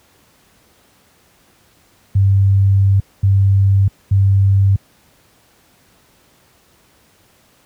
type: tone bursts at uneven times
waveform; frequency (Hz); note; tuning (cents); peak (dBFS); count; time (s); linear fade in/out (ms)
sine; 98; G2; 0; -8; 3; 2.15-3 / 3.23-3.88 / 4.11-4.76; 5
effects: pink hiss -53 dBFS RMS until 7.65 s + high-pass 60 Hz 12 dB/octave